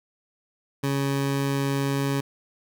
20% pulse tone, 138.59 Hz, C#3, in tune, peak -18 dBFS, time 0.83-2.21 s, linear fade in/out 10 ms, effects none

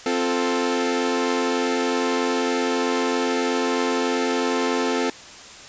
sawtooth chord, F major, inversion second, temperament equal, 261.6 / 349.2 / 440 Hz, C4 / F4 / A4, 0 / 0 / 0 cents, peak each -20 / -23 / -20 dBFS, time 0.06-5.1 s, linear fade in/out 2 ms, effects white hiss -41 dBFS RMS until 5.68 s + resampled to 16000 Hz

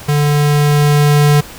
square tone with level ramp, 146.83 Hz, D3, in tune, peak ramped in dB -11 to -7 dBFS, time 0.08-1.41 s, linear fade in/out 10 ms, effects pink hiss -33 dBFS RMS until 1.58 s

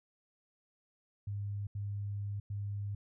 sine tone bursts at uneven times, 101.5 Hz, G#2, 39 cents flat, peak -35 dBFS, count 3, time 1.27-1.67 / 1.75-2.4 / 2.5-2.95 s, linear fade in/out 5 ms, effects none

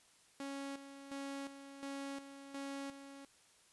sawtooth tone with tremolo, 276.6 Hz, C#4, 4 cents flat, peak -38 dBFS, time 0.4-3.25 s, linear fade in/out 2 ms, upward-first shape square, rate 1.4 Hz, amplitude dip 65%, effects white hiss -67 dBFS RMS until 3.72 s + resampled to 24000 Hz

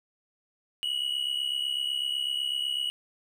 triangle tone pair together, 2896 / 2964 Hz, F#7 / F#7, -38 / +2 cents, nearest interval unison, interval 40 cents, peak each -28 / -30 dBFS, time 0.83-2.9 s, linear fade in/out 0 ms, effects none

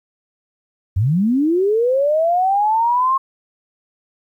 sine linear sweep, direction up, 84.5 to 1081 Hz, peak -13 dBFS, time 0.96-3.18 s, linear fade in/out 10 ms, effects 9-bit

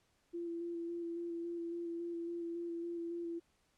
sine tone with vibrato, 340 Hz, F4, 46 cents flat, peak -38 dBFS, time 0.33-3.4 s, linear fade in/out 20 ms, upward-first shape square, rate 3.6 Hz, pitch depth 14 cents each way, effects pink hiss -75 dBFS RMS until 3.77 s + low-pass 10000 Hz 12 dB/octave

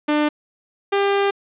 sawtooth tone pair in turn, 298.8 / 398.9 Hz, D4 / G4, +30 / +30 cents, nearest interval perfect fourth, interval 500 cents, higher second, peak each -12 dBFS, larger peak neither, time 0.08-0.29 / 0.92-1.31 s, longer second, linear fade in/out 10 ms, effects resampled to 8000 Hz + 8-bit

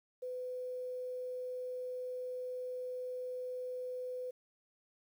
sine tone with quantisation, 503 Hz, B4, 32 cents sharp, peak -38 dBFS, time 0.22-4.31 s, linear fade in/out 10 ms, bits 11, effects none

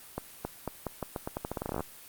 accelerating click train, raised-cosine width 1 ms, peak -18 dBFS, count 20, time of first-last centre 0.18-1.806 s, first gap 270 ms, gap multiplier 0.84, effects white hiss -50 dBFS RMS until 2.08 s + Opus 32 kbps

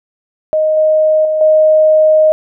sine tone with level steps, 622.3 Hz, D#5, in tune, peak -9 / -7 / -11 / -5 dBFS, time 0.53-2.32 s, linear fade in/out 0 ms, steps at 0.77 / 1.25 / 1.41 s, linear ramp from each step 2 ms, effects none

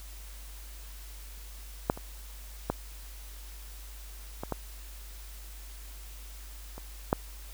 clicks, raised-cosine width 1 ms, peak -9 / -27 / -13 / -20 / -16 / -28 / -9 dBFS, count 7, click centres 1.899 / 1.975 / 2.7 / 4.435 / 4.523 / 6.78 / 7.129 s, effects added 50 Hz sine -43 dBFS peak until 7.53 s + white hiss -51 dBFS RMS until 7.53 s

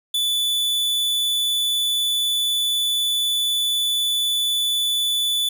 45% pulse tone, 3476 Hz, A7, 22 cents flat, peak -19 dBFS, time 0.14-5.49 s, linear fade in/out 5 ms, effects none

